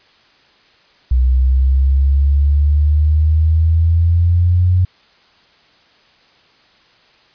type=exponential sweep; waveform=sine; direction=up; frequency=62.3 to 91.4 Hz; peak=-9 dBFS; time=1.11-4.85 s; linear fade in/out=5 ms; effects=white hiss -51 dBFS RMS until 7.34 s + resampled to 11025 Hz